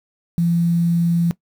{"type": "tone with quantisation", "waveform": "sine", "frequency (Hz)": 170.1, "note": "F3", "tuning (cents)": -45, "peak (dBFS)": -14, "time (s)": [0.38, 1.31], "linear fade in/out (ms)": 0, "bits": 7, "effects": ["noise-tail reverb RT60 0.1 s tail -18 dB re dry"]}